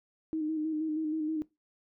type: tone with vibrato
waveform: sine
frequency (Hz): 311.7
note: D#4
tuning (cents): +3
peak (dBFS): -29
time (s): 0.33-1.42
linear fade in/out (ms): 0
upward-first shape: square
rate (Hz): 6.3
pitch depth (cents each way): 33
effects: noise-tail reverb RT60 0.2 s tail -20 dB re dry